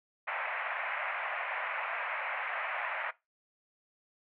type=band-pass noise; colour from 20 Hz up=white; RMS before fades=-36 dBFS; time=0.27-3.11 s; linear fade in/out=10 ms; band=590 to 2400 Hz; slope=48 dB/octave; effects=noise-tail reverb RT60 0.2 s tail -18 dB re dry